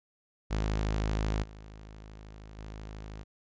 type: tone with level steps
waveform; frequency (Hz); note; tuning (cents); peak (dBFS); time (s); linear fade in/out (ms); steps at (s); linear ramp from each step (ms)
sawtooth; 52.9; G#1; +33; -24 / -42 / -37; 0.5-3.24; 20; 1.42 / 2.57; 20
effects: resampled to 16000 Hz